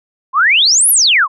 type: exponential two-way sweep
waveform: sine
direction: up then down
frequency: 1000 to 11870 to 1000 Hz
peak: -7 dBFS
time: 0.33-1.28 s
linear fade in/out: 50 ms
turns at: 0.9 s
effects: none